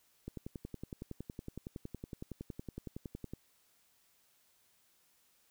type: click train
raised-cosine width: 3 ms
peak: -29 dBFS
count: 34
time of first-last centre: 0.28-3.336 s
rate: 10.8 Hz
effects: white hiss -71 dBFS RMS until 5.5 s